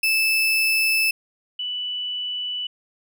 35% pulse / sine tone pair in turn, 2628 / 2970 Hz, E7 / F#7, -6 / +6 cents, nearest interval major second, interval 212 cents, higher second, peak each -16 / -25 dBFS, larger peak first, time 0.03-1.11 / 1.59-2.67 s, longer neither, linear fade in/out 5 ms, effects none

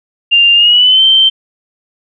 sine tone with pitch glide, 2794 to 3118 Hz, F7 to G7, 0 to -10 cents, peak -4 dBFS, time 0.31-1.3 s, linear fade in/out 20 ms, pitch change +190 cents, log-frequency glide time 0.54-1.04 s, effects none

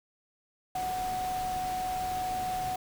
sine tone in noise, 740 Hz, F#5, in tune, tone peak -30 dBFS, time 0.75-2.76 s, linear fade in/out 5 ms, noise pink, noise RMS -41 dBFS, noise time 0.75-2.76 s, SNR +8 dB, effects none

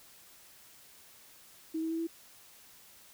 sine tone with pitch steps, 319.7 / 323.4 / 327.2 / 331 Hz, D#4 / E4 / E4 / E4, +47 / -33 / -13 / +7 cents, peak -31 dBFS, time 1.74-2.072 s, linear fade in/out 10 ms, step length 83 ms, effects white hiss -57 dBFS RMS until 3.13 s

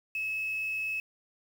sine tone with quantisation, 2588 Hz, E7, 32 cents flat, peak -30 dBFS, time 0.15-1 s, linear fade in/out 2 ms, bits 8, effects none

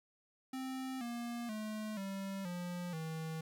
square tone with pitch steps, 261.6 / 237.1 / 215 / 194.85 / 176.63 / 160.11 Hz, C4 / A#3 / A3 / G3 / F3 / D#3, 0 / +30 / -40 / -10 / +20 / +50 cents, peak -40 dBFS, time 0.53-3.41 s, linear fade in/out 5 ms, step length 480 ms, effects 13-bit

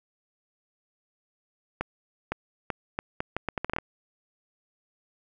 accelerating click train, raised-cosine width 0.5 ms, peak -13 dBFS, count 13, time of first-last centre 1.81-3.785 s, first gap 510 ms, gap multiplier 0.75, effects none

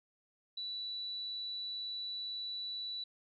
sine tone, 3951 Hz, B7, in tune, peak -38 dBFS, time 0.57-3.04 s, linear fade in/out 5 ms, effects none

